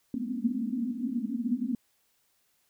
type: band-pass noise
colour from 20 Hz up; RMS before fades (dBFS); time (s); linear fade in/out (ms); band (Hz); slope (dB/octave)
white; -31; 0.14-1.75; 2; 220 to 260; 96
effects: white hiss -71 dBFS RMS until 2.69 s